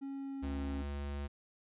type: tone with pitch glide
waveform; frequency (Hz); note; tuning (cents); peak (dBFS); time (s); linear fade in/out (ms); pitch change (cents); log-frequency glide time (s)
triangle; 274.2 to 272.6; C#4 to C#4; -19 to -29; -37; 0.01-0.83; 20; -10; 0.16-0.39
type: tone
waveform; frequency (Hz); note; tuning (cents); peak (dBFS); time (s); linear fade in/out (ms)
square; 71.2; C#2; +47; -38; 0.42-1.28; 20
effects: resampled to 8000 Hz